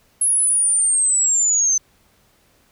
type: linear sweep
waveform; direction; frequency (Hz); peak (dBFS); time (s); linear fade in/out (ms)
sine; down; 10690 to 6120; -14; 0.21-1.78; 5
effects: pink hiss -58 dBFS RMS until 2.71 s